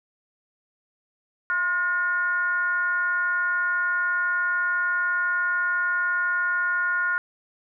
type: tone with frequency modulation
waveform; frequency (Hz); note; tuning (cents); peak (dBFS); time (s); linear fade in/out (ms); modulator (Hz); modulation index
sine; 1433; F6; +44; -21; 1.5-7.18; 0; 377; 0.59
effects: none